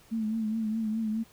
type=tone with vibrato; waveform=sine; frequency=220 Hz; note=A3; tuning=in tune; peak=-27 dBFS; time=0.11-1.24 s; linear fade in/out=20 ms; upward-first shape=triangle; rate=4.8 Hz; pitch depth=61 cents each way; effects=pink hiss -58 dBFS RMS until 1.32 s